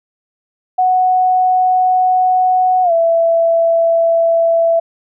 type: tone with pitch glide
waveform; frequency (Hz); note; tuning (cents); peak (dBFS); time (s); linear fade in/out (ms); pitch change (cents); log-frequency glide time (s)
sine; 739 to 666; F#5 to E5; -2 to +18; -9; 0.78-4.8; 10; -180; 2.83-2.92
effects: none